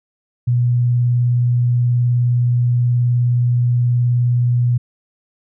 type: tone with vibrato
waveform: sine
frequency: 121.8 Hz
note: B2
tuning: 24 cents flat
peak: -12 dBFS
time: 0.47-4.78 s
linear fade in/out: 10 ms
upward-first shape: square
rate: 19 Hz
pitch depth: 9 cents each way
effects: none